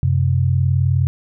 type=tone pair together; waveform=sine; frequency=92.5 / 131.99 Hz; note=F#2 / C3; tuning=0 / +16 cents; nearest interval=tritone; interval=616 cents; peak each=-16 / -16 dBFS; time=0.03-1.07 s; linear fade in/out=0 ms; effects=none